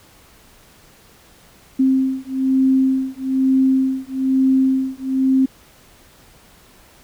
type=beating tone pair; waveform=sine; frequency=263.5 / 264.6 Hz; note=C4 / C4; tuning=+12 / +20 cents; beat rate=1.1 Hz; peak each=-17 dBFS; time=1.79-5.46 s; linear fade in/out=10 ms; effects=pink hiss -49 dBFS RMS until 7.03 s